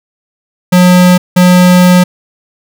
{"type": "tone bursts at uneven times", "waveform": "square", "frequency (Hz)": 180.2, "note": "F#3", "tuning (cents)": -45, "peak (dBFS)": -3, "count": 2, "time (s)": [[0.72, 1.18], [1.36, 2.04]], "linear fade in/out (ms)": 10, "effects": []}